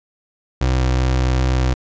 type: tone with vibrato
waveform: 30% pulse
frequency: 63.8 Hz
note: C2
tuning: 43 cents flat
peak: -12 dBFS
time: 0.61-1.74 s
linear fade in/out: 5 ms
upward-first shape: sine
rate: 2.6 Hz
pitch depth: 10 cents each way
effects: resampled to 16000 Hz